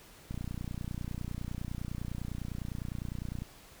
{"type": "click train", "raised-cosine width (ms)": 5, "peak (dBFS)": -25, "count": 94, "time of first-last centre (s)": [0.31, 3.42], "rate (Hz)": 29.9, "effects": ["pink hiss -55 dBFS RMS until 3.8 s"]}